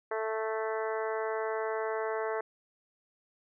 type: harmonic tone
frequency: 220 Hz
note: A3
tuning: in tune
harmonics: 2 / 3 / 4 / 5 / 6 / 7 / 8 / 9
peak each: -33 / -37 / -39 / -41 / -43 / -44 / -45 / -46 dBFS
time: 0.11-2.41 s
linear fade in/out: 5 ms
effects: none